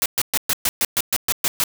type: noise bursts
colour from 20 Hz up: white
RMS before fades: -19 dBFS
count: 11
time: 0.02-1.638 s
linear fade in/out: 0 ms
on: 38 ms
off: 120 ms
effects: none